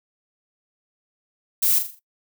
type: noise with echo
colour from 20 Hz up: violet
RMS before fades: -19 dBFS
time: 1.62-1.79 s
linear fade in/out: 10 ms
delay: 41 ms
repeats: 5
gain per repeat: -7 dB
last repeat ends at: 1.995 s
effects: noise-tail reverb RT60 0.1 s tail -17 dB re dry